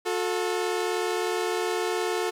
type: tone pair together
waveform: sawtooth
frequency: 360.6 / 440 Hz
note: F#4 / A4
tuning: -45 / 0 cents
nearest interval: minor third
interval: 345 cents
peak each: -24 dBFS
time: 0.05-2.31 s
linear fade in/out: 20 ms
effects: low-pass 11000 Hz 12 dB/octave + 9-bit